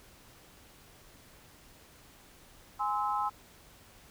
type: chord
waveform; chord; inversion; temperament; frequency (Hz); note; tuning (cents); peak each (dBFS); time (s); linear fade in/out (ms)
sine; Ab augmented; none; just; 830.6 / 1038.3 / 1297.8; Ab5 / C6 / E6; 0 / -14 / -27; -32 / -33 / -34; 2.79-3.3; 20
effects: pink hiss -57 dBFS RMS until 4.1 s